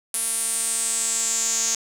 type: tone with band-pass filter sweep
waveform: sawtooth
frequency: 226.9 Hz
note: A#3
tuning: 47 cents flat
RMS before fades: -24 dBFS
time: 0.14-1.75 s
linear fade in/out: 0 ms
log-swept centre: 10000 to 6600 Hz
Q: 6.8
effects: 7-bit